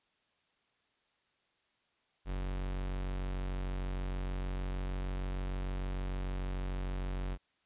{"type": "tone", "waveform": "45% pulse", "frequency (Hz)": 46.56, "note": "F#1", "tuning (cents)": 12, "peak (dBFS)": -34, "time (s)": [2.25, 7.38], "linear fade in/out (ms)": 50, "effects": ["white hiss -75 dBFS RMS until 7.65 s", "resampled to 8000 Hz"]}